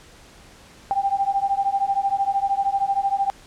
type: beating tone pair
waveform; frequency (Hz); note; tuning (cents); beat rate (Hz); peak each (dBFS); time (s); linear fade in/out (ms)
sine; 784 / 797; G5 / G5; 0 / +28; 13; -22; 0.91-3.3; 0
effects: pink hiss -48 dBFS RMS until 3.46 s + low-pass 9000 Hz 12 dB/octave